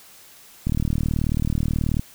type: click train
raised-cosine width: 5 ms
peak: -10 dBFS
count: 52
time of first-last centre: 0.67-1.995 s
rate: 38.5 Hz
effects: white hiss -48 dBFS RMS until 2.14 s